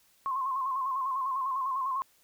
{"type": "tone with vibrato", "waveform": "sine", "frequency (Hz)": 1059, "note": "C6", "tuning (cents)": 21, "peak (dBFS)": -28, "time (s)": [0.26, 2.02], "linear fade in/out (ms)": 0, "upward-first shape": "square", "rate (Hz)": 10, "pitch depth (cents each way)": 51, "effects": ["white hiss -65 dBFS RMS until 2.23 s"]}